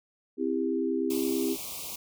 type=chord; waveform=sine; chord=C major; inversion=none; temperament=equal with one note detuned; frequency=261.6 / 329.6 / 398.8 Hz; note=C4 / E4 / G4; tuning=0 / 0 / +30 cents; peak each=-30 dBFS; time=0.37-1.57 s; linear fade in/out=50 ms
type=band-stop noise; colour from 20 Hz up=white; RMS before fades=-38 dBFS; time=1.1-1.96 s; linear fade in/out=5 ms; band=1200 to 2200 Hz; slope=96 dB/octave
effects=none